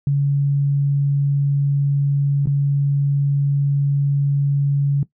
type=tone with dropouts; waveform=sine; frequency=141.1 Hz; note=C#3; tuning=31 cents sharp; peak=-14 dBFS; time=0.07-5.03 s; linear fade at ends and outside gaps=2 ms; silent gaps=2.458-2.471 s; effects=noise-tail reverb RT60 0.1 s tail -17 dB re dry